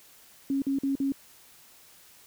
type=tone bursts; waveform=sine; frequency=274.1 Hz; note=C#4; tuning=19 cents flat; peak=-24 dBFS; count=4; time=0.5-1.121 s; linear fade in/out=2 ms; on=120 ms; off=47 ms; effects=white hiss -55 dBFS RMS until 2.26 s